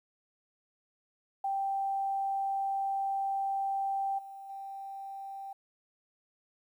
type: tone with level steps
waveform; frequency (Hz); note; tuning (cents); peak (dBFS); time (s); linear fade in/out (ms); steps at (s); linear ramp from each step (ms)
sine; 784; G5; 0; -29 / -43 / -39; 1.44-5.53; 5; 4.18 / 4.49; 10
effects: 11-bit